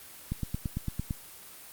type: click train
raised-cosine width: 5 ms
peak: -18 dBFS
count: 8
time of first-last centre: 0.32-1.108 s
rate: 8.88 Hz
effects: white hiss -48 dBFS RMS until 1.72 s + Opus 24 kbps